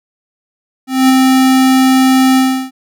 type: tone with ADSR envelope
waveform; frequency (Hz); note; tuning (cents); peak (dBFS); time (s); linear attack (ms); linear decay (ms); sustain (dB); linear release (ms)
square; 261.6; C4; 0; -5; 0.87-2.71; 220; 16; -2; 340
effects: none